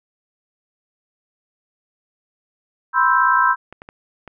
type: chord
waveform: sine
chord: C major seventh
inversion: third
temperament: equal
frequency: 987.8 / 1046.5 / 1318.5 / 1568 Hz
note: B5 / C6 / E6 / G6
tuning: 0 / 0 / 0 / 0 cents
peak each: -18 dBFS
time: 2.93-3.56 s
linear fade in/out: 50 ms
type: clicks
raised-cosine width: 0.5 ms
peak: -22 dBFS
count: 4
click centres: 3.726 / 3.819 / 3.889 / 4.277 s
effects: none